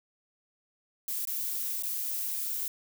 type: noise with dropouts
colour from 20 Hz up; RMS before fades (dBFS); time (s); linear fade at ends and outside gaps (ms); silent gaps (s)
violet; -33; 1.08-2.68; 1; 1.252-1.273 / 1.824-1.834
effects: none